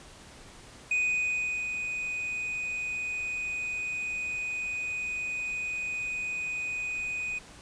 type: tone with ADSR envelope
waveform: triangle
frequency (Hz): 2489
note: D#7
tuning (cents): 0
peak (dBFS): -22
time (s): 0.91-7.39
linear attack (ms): 4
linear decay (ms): 740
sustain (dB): -7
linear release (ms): 10
effects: pink hiss -50 dBFS RMS until 7.61 s + resampled to 22050 Hz